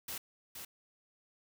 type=noise with echo; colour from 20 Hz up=white; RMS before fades=-41 dBFS; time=0.08-0.18 s; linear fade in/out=5 ms; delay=470 ms; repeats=1; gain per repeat=-5 dB; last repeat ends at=0.65 s; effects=none